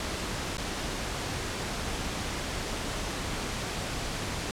pink noise with dropouts, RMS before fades -33 dBFS, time 0-4.51 s, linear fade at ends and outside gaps 1 ms, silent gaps 0.571-0.581 s, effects low-pass 8000 Hz 12 dB/octave

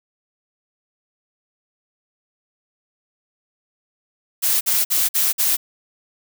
blue noise bursts, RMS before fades -18 dBFS, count 5, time 4.42-5.57 s, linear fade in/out 20 ms, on 190 ms, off 50 ms, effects none

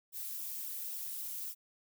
violet noise with flanger, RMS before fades -41 dBFS, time 0.12-1.55 s, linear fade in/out 50 ms, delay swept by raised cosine 0.44 to 4.54 ms, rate 3.6 Hz, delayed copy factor -0.9, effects none

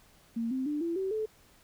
sine tone with pitch steps, 230 / 261.2 / 296.6 / 336.7 / 382.4 / 434.2 Hz, A#3 / C4 / D4 / E4 / G4 / A4, -23 / -3 / +17 / +37 / -43 / -23 cents, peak -29 dBFS, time 0.36-1.26 s, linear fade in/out 10 ms, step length 150 ms, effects pink hiss -61 dBFS RMS until 1.63 s

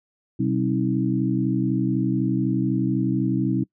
harmonic tone with a mistuned harmonic, 64 Hz, C2, 38 cents flat, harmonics 2 / 3 / 4 / 5, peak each -25 / -25 / -25 / -25 dBFS, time 0.39-3.64 s, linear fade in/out 10 ms, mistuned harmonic 4, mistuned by +80 cents, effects noise-tail reverb RT60 0.1 s tail -23 dB re dry

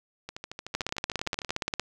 two click trains, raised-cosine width 0.2 ms, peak -20 / -11 dBFS, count 17 / 19, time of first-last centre 0.29-1.493 / 0.75-1.797 s, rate 13.3 / 17.2 Hz, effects none

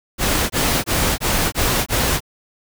pink noise bursts, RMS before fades -18 dBFS, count 6, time 0.18-2.205 s, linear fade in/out 50 ms, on 320 ms, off 21 ms, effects none

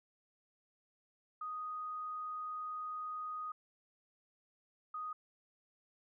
sine tone bursts at uneven times, 1244.5 Hz, D#6, in tune, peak -39 dBFS, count 2, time 1.41-3.52 / 4.94-5.13 s, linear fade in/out 5 ms, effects none

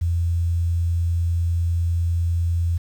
sine tone with quantisation, 85 Hz, F2, 46 cents flat, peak -18 dBFS, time 0.01-2.78 s, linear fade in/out 10 ms, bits 8, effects none

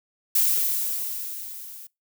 violet noise with level ramp, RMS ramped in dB -19 to -42 dBFS, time 0.35-1.87 s, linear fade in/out 5 ms, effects noise-tail reverb RT60 0.2 s tail -23 dB re dry

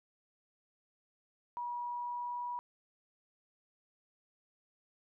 sine tone with pitch glide, 964 to 970.7 Hz, B5 to B5, -42 to -30 cents, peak -36 dBFS, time 1.57-2.59 s, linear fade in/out 0 ms, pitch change +12 cents, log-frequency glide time 1.78-2.44 s, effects none

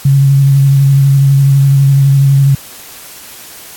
sine tone with vibrato, 137.8 Hz, C#3, 10 cents flat, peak -4 dBFS, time 0.05-2.55 s, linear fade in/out 5 ms, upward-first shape square, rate 12 Hz, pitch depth 17 cents each way, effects white hiss -32 dBFS RMS until 3.76 s + AAC 64 kbps

